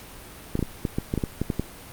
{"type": "clicks", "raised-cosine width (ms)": 3, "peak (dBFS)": -11, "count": 11, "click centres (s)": [0.554, 0.592, 0.627, 0.852, 0.985, 1.139, 1.177, 1.238, 1.416, 1.502, 1.596], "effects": ["pink hiss -43 dBFS RMS until 1.92 s", "Opus 48 kbps"]}